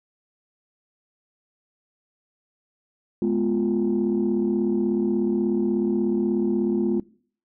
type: chord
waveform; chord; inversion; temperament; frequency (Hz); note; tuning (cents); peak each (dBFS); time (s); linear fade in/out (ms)
sine; F diminished; first; equal with one note detuned; 210.4 / 246.9 / 349.2; Ab3 / Cb4 / F4; +23 / 0 / 0; -22 / -25 / -22; 3.22-7; 2
effects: noise-tail reverb RT60 0.5 s tail -22 dB re dry + tanh soft clip ceiling -14 dBFS